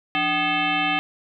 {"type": "tone with frequency modulation", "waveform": "sine", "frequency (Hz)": 1700, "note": "G#6", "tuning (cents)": 40, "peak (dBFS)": -19, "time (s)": [0.15, 0.99], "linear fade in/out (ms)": 0, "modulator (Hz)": 468, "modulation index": 3, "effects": []}